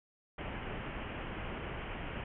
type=low-pass noise; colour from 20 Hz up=pink; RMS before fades=-41 dBFS; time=0.38-2.24 s; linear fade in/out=5 ms; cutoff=3100 Hz; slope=96 dB/octave; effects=none